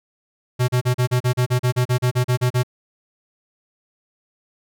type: tone bursts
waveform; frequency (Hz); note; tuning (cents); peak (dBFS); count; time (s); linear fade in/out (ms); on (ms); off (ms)
square; 124.8; B2; +19; -16; 16; 0.59-2.634; 20; 94; 36
effects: none